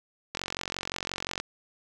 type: click train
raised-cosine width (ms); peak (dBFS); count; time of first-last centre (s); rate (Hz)
0.2; -14; 49; 0.35-1.4; 45.7
effects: none